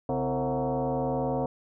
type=tone with frequency modulation; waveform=sine; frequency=138.59 Hz; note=C#3; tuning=in tune; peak=-25 dBFS; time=0.09-1.46 s; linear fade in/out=2 ms; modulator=198 Hz; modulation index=3.5; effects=none